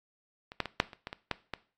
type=clicks; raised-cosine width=0.3 ms; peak=-27 / -12 / -20 / -6 / -29 / -21 / -22 / -13 / -18 dBFS; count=9; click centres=0.519 / 0.603 / 0.657 / 0.801 / 0.932 / 1.071 / 1.129 / 1.313 / 1.537 s; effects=noise-tail reverb RT60 0.4 s tail -18 dB re dry + AAC 64 kbps